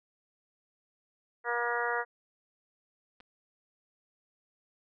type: harmonic tone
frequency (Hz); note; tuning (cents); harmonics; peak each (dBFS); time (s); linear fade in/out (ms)
238.5; A#3; +40; 2 / 3 / 4 / 5 / 6 / 7 / 8; -35 / -37 / -36 / -38 / -35 / -37 / -37; 1.44-2.05; 50
type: clicks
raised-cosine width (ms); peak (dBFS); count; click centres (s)
0.3; -39; 2; 3.203 / 3.207
effects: none